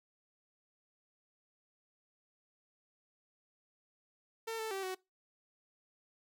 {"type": "tone with pitch steps", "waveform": "sawtooth", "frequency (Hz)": [451.4, 441.7, 387.1, 373.4], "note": ["A4", "A4", "G4", "F#4"], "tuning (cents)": [44, 7, -22, 16], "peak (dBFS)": -33, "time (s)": [4.47, 4.95], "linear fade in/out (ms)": 10, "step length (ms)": 120, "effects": ["noise-tail reverb RT60 0.2 s tail -21 dB re dry"]}